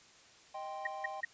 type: chord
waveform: triangle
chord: C minor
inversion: first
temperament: equal with one note detuned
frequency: 624.1 / 784 / 1046.5 Hz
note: Eb5 / G5 / C6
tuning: +5 / 0 / 0 cents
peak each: -44 / -40 / -45 dBFS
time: 0.54-1.21 s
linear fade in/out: 10 ms
type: tone bursts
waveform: sine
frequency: 1874 Hz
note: A#6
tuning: 9 cents sharp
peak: -31 dBFS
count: 3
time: 0.85-1.25 s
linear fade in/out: 5 ms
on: 20 ms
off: 170 ms
effects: white hiss -60 dBFS RMS until 1.33 s + resampled to 16000 Hz